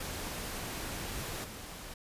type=noise with level steps; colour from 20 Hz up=pink; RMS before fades=-39 / -45 dBFS; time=0-1.94 s; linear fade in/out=5 ms; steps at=1.44 s; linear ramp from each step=5 ms; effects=resampled to 32000 Hz